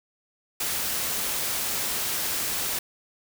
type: noise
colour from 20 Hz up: white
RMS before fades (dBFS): -28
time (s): 0.6-2.79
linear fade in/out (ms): 5
effects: none